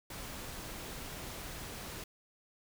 pink noise, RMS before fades -44 dBFS, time 0.1-2.04 s, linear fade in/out 5 ms, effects none

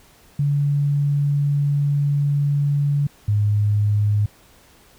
sine tone pair in turn, 143.4 / 104 Hz, D3 / G#2, -41 / +3 cents, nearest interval tritone, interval 556 cents, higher first, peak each -16 / -15 dBFS, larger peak second, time 0.39-3.07 / 3.28-4.26 s, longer first, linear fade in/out 5 ms, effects pink hiss -52 dBFS RMS until 4.98 s

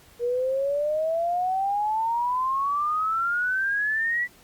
sine exponential sweep, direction up, 472.4 to 1971 Hz, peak -22 dBFS, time 0.19-4.28 s, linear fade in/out 50 ms, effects pink hiss -54 dBFS RMS until 4.43 s + Opus 48 kbps

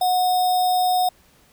sine tone with sample-and-hold, 730 Hz, F#5, 24 cents flat, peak -16 dBFS, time 0.01-1.09 s, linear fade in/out 5 ms, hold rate 4410 Hz, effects pink hiss -56 dBFS RMS until 1.52 s

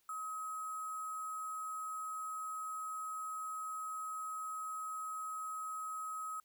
sine tone with sample-and-hold, 1272 Hz, D#6, 38 cents sharp, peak -39 dBFS, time 0.09-6.4 s, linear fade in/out 2 ms, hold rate 8820 Hz, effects white hiss -75 dBFS RMS until 6.44 s

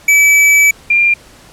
square / sine tone pair in turn, 2300 / 2392 Hz, D7 / D7, -37 / +31 cents, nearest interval minor second, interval 68 cents, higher second, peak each -6 / -7 dBFS, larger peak first, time 0.08-0.71 / 0.9-1.14 s, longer first, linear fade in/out 5 ms, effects pink hiss -41 dBFS RMS until 1.52 s + low-pass 11000 Hz 12 dB/octave

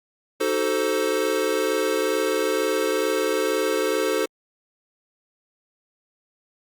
square chord, D# diminished seventh, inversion none, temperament equal with one note detuned, 311.1 / 377.8 / 440 / 523.3 Hz, D#4 / F#4 / A4 / C5, 0 / +36 / 0 / 0 cents, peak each -30 / -28 / -25 / -27 dBFS, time 0.4-4.26 s, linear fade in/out 10 ms, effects Opus 48 kbps

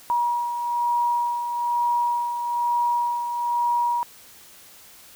sine beating tone pair, 956 / 957.1 Hz, A#5 / A#5, +43 / +45 cents, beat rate 1.1 Hz, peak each -21 / -30 dBFS, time 0.1-4.03 s, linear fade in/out 0 ms, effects white hiss -48 dBFS RMS until 5.15 s

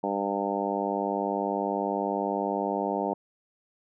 harmonic tone, 100 Hz, G2, 35 cents sharp, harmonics 2 / 3 / 4 / 5 / 6 / 7 / 8 / 9, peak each -34 / -34 / -34 / -34 / -34 / -34 / -34 / -34 dBFS, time 0.03-3.14 s, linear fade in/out 10 ms, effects none

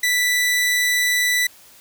sawtooth tone, 1975.5 Hz, B6, in tune, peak -13 dBFS, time 0.03-1.47 s, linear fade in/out 5 ms, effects white hiss -48 dBFS RMS until 1.8 s

